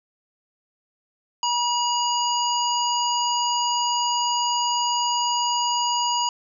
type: harmonic tone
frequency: 962 Hz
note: B5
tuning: 46 cents flat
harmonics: 1 / 3 / 5 / 7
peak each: -22 / -27 / -29 / -30 dBFS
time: 1.43-6.29 s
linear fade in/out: 2 ms
effects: none